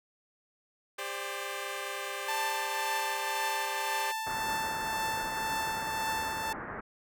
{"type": "chord", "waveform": "10% pulse", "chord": "G suspended fourth", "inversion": "none", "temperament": "equal with one note detuned", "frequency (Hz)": [399.8, 523.3, 587.3], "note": ["G4", "C5", "D5"], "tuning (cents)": [34, 0, 0], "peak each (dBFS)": [-31, -31, -32], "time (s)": [0.98, 4.12], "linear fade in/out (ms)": 10}
{"type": "tone with tremolo", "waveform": "sawtooth", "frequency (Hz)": 884, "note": "A5", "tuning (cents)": 8, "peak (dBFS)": -26, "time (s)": [2.28, 6.53], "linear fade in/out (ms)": 5, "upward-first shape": "triangle", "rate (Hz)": 1.9, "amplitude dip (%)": 40}
{"type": "low-pass noise", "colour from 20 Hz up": "white", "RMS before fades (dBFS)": -40, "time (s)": [4.26, 6.81], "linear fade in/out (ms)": 10, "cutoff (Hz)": 1800, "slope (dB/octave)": 48}
{"effects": []}